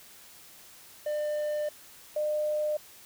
triangle / sine tone pair in turn, 599 / 603.9 Hz, D5 / D5, +34 / +48 cents, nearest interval unison, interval 14 cents, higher second, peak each -26 dBFS, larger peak neither, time 1.06-1.69 / 2.16-2.77 s, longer first, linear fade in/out 5 ms, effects white hiss -52 dBFS RMS until 3.05 s

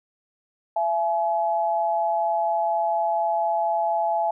sine tone pair together, 673.2 / 849 Hz, E5 / G#5, +36 / +38 cents, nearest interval major third, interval 402 cents, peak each -23 dBFS, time 0.76-4.31 s, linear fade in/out 5 ms, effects none

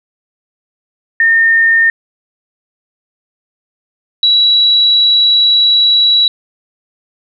sine tone pair in turn, 1822 / 3910 Hz, A#6 / B7, -40 / -18 cents, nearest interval octave + minor second, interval 1322 cents, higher second, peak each -6 dBFS, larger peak neither, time 1.2-1.9 / 4.23-6.28 s, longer second, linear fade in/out 2 ms, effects none

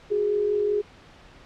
sine tone pair together, 370 / 415.3 Hz, F#4 / G#4, 0 / 0 cents, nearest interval major second, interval 200 cents, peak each -30 / -21 dBFS, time 0.1-0.82 s, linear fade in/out 20 ms, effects pink hiss -50 dBFS RMS until 1.45 s + low-pass 4000 Hz 12 dB/octave

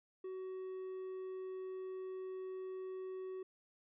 triangle tone, 375.1 Hz, F#4, 24 cents sharp, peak -40 dBFS, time 0.24-3.43 s, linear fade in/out 5 ms, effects resampled to 8000 Hz

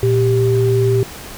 sine tone pair together, 116.7 / 392.1 Hz, A#2 / G4, +2 / 0 cents, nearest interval octave + major sixth, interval 2098 cents, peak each -14 dBFS, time 0.03-1.03 s, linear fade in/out 0 ms, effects pink hiss -33 dBFS RMS until 1.37 s

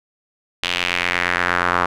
sawtooth tone with band-pass filter sweep, 88.5 Hz, F2, 23 cents sharp, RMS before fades -20 dBFS, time 0.63-1.86 s, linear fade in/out 5 ms, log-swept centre 3100 to 1200 Hz, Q 2.4, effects none

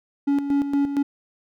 triangle tone with tremolo, 282 Hz, C#4, 30 cents sharp, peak -15 dBFS, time 0.27-1.03 s, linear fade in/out 10 ms, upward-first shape square, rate 4.3 Hz, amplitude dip 60%, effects none

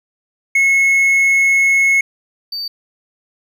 triangle tone pair in turn, 2182 / 4602 Hz, C#7 / D8, -28 / -36 cents, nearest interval octave + minor second, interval 1292 cents, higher second, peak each -8 / -20 dBFS, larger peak first, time 0.55-2.01 / 2.52-2.68 s, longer first, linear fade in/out 5 ms, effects none

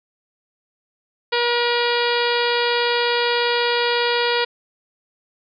harmonic tone, 478.3 Hz, A#4, 44 cents sharp, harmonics 1 / 2 / 3 / 4 / 5 / 6 / 7 / 8 / 9 / 10, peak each -21 / -24 / -26 / -27 / -28 / -29 / -29 / -30 / -31 / -31 dBFS, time 1.32-4.45 s, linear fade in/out 10 ms, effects none

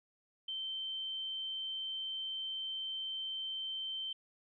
sine tone, 3108 Hz, G7, 16 cents flat, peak -37 dBFS, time 0.48-4.13 s, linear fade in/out 5 ms, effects none

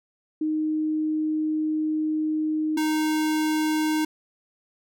sine / square tone pair in turn, 310 / 310 Hz, D#4 / D#4, -6 / -6 cents, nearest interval unison, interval 0 cents, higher neither, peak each -22 dBFS, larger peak neither, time 0.41-2.77 / 2.77-4.05 s, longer first, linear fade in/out 5 ms, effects none

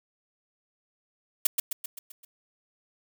blue noise with echo, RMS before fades -20 dBFS, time 1.45-1.47 s, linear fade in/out 5 ms, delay 130 ms, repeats 6, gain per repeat -5 dB, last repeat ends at 2.25 s, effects none

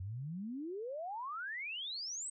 sine exponential sweep, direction up, 88 to 8390 Hz, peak -39 dBFS, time 0-2.3 s, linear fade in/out 5 ms, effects none

